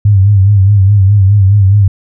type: tone with vibrato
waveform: sine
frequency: 99.4 Hz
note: G2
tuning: 25 cents sharp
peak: -3 dBFS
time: 0.05-1.88 s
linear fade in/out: 5 ms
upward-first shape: sine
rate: 4.8 Hz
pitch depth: 83 cents each way
effects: none